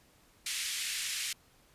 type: band-pass noise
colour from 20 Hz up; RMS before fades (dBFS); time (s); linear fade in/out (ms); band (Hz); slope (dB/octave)
pink; -36; 0.46-1.33; 5; 2100 to 11000; 24
effects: pink hiss -64 dBFS RMS until 1.74 s + resampled to 32000 Hz